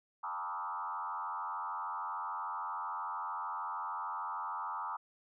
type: tone with frequency modulation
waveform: sine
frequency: 1077 Hz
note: C6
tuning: 50 cents sharp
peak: -36 dBFS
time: 0.23-4.97 s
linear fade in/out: 10 ms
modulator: 86.8 Hz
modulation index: 2.8
effects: none